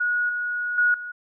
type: tone with level steps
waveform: sine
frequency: 1454 Hz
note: F#6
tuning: 31 cents flat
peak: -20 / -24 / -16 / -31 dBFS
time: 0-1.12 s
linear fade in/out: 10 ms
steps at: 0.29 / 0.78 / 0.94 s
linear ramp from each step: 2 ms
effects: none